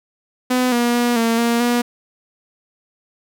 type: tone with pitch steps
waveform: sawtooth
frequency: 251.9 / 239.2 / 240.7 / 229.1 / 234.5 / 240.9 Hz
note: B3 / A#3 / B3 / A#3 / A#3 / B3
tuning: +34 / +45 / -44 / -30 / +11 / -43 cents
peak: -11 dBFS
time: 0.5-1.82 s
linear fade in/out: 10 ms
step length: 220 ms
effects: none